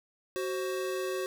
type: tone pair together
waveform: square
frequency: 374.1 / 529 Hz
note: F#4 / C5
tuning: +19 / +19 cents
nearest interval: tritone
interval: 600 cents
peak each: -33 / -37 dBFS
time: 0.36-1.26 s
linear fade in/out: 0 ms
effects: none